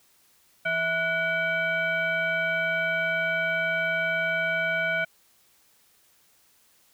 sine tone with frequency modulation, 1471 Hz, F#6, 11 cents flat, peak -23 dBFS, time 0.65-5.05 s, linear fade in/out 10 ms, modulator 818 Hz, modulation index 1.1, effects white hiss -62 dBFS RMS until 6.93 s

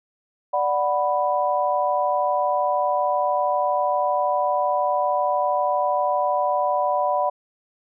sine chord, B minor, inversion first, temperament equal, 587.3 / 740 / 987.8 Hz, D5 / F#5 / B5, 0 / 0 / 0 cents, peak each -23 dBFS, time 0.53-7.3 s, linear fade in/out 10 ms, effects none

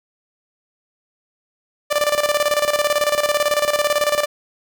sawtooth tone with tremolo, 590 Hz, D5, 8 cents sharp, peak -10 dBFS, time 1.9-4.26 s, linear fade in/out 20 ms, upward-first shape square, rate 18 Hz, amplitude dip 70%, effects none

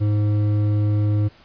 triangle tone with hard clipping, 104.5 Hz, G#2, 11 cents sharp, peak -18 dBFS, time 0-1.29 s, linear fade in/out 20 ms, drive 12 dB, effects pink hiss -51 dBFS RMS until 1.44 s + resampled to 11025 Hz

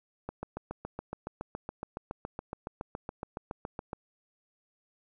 click train, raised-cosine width 1 ms, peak -22 dBFS, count 27, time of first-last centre 0.29-3.931 s, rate 7.14 Hz, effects none

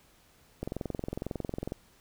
click train, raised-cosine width 2 ms, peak -20 dBFS, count 25, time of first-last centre 0.63-1.721 s, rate 22 Hz, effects pink hiss -62 dBFS RMS until 2 s

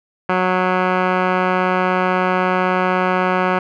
10% pulse tone with low-pass filter, 183.8 Hz, F#3, 11 cents flat, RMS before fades -17 dBFS, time 0.29-3.59 s, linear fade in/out 5 ms, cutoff 1800 Hz, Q 5.1, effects none

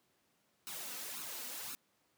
white noise with flanger, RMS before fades -44 dBFS, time 0.67-1.75 s, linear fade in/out 0 ms, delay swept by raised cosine 0.74 to 4.14 ms, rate 1.9 Hz, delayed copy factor +0.7, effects pink hiss -75 dBFS RMS until 2.17 s + high-pass 150 Hz 12 dB/octave

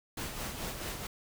pink noise with tremolo, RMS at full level -37 dBFS, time 0.17-1.07 s, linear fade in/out 5 ms, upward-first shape sine, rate 4.6 Hz, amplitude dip 45%, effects none

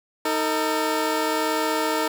15% pulse tone pair together, 313.7 / 450 Hz, D#4 / A4, +14 / +39 cents, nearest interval tritone, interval 625 cents, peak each -18 dBFS, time 0.25-2.08 s, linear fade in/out 5 ms, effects none

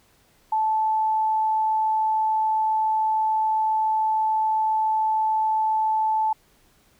sine tone, 873 Hz, A5, 14 cents flat, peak -19 dBFS, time 0.52-6.33 s, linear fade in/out 5 ms, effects pink hiss -60 dBFS RMS until 6.99 s

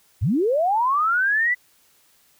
sine linear sweep, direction up, 71.7 to 2006 Hz, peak -17 dBFS, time 0.21-1.55 s, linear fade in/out 20 ms, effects white hiss -59 dBFS RMS until 2.39 s

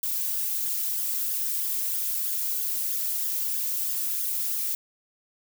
violet noise with flanger, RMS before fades -28 dBFS, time 0.03-4.75 s, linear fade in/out 2 ms, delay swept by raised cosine 0.59 to 2.49 ms, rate 3.1 Hz, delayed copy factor +0.65, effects none

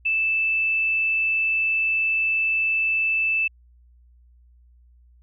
sine tone, 2637 Hz, E7, in tune, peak -19 dBFS, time 0.05-3.48 s, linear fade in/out 10 ms, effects added 60 Hz sine -51 dBFS peak until 5.22 s

